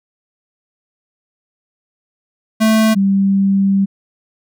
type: tone pair in turn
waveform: square / sine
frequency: 219.8 / 195.82 Hz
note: A3 / G3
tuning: -2 / -2 cents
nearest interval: major second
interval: 200 cents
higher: first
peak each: -10 dBFS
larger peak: neither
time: 2.6-2.95 / 2.95-3.86 s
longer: second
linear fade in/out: 20 ms
effects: none